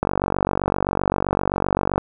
click train, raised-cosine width 1 ms, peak -5 dBFS, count 94, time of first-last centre 0.03-1.98 s, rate 47.7 Hz, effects none

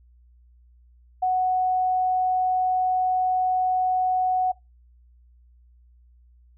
sine tone, 740 Hz, F#5, in tune, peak -19 dBFS, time 1.22-4.52 s, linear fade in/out 10 ms, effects noise-tail reverb RT60 0.2 s tail -22 dB re dry + added 60 Hz sine -52 dBFS peak until 6.57 s

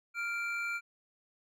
triangle tone pair together, 1396.9 / 2345 Hz, F6 / D7, 0 / -3 cents, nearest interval major sixth, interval 897 cents, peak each -34 / -34 dBFS, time 0.14-0.81 s, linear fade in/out 50 ms, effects none

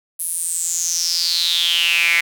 sawtooth tone with high-pass filter sweep, 170 Hz, F3, 46 cents flat, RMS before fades -19 dBFS, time 0.19-2.21 s, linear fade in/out 10 ms, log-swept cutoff 11000 to 2100 Hz, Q 8.2, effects none

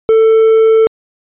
triangle tone, 444.4 Hz, A4, 17 cents sharp, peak -3 dBFS, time 0.09-0.87 s, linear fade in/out 0 ms, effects resampled to 8000 Hz

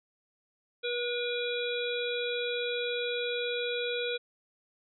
harmonic tone, 483.5 Hz, B4, 37 cents flat, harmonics 1 / 3 / 5 / 7 / 8, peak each -32 / -39 / -38 / -38 / -39 dBFS, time 0.83-4.18 s, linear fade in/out 20 ms, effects none

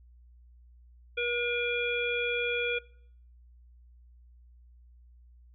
harmonic tone, 480.2 Hz, B4, 49 cents flat, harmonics 1 / 3 / 5 / 7, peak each -32 / -36 / -31 / -38 dBFS, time 1.17-2.79 s, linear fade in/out 10 ms, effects noise-tail reverb RT60 0.6 s tail -21 dB re dry + added 60 Hz sine -53 dBFS peak until 5.54 s

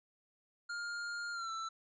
square tone with pitch glide, 1409 to 1329.9 Hz, F6 to E6, +15 to +15 cents, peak -39 dBFS, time 0.69-1.69 s, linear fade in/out 10 ms, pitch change -100 cents, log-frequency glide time 1.32-1.51 s, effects resampled to 16000 Hz

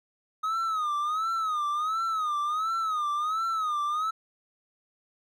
triangle tone with vibrato, 1257 Hz, D#6, 17 cents sharp, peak -24 dBFS, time 0.43-4.11 s, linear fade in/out 10 ms, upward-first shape sine, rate 1.4 Hz, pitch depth 120 cents each way, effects none

